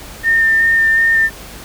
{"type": "tone with vibrato", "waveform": "sine", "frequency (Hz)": 1810, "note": "A6", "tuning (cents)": 48, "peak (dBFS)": -9, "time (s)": [0.23, 1.3], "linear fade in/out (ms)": 50, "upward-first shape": "square", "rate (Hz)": 2.7, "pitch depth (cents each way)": 11, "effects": ["added 50 Hz sine -38 dBFS peak until 1.64 s", "pink hiss -34 dBFS RMS until 1.64 s"]}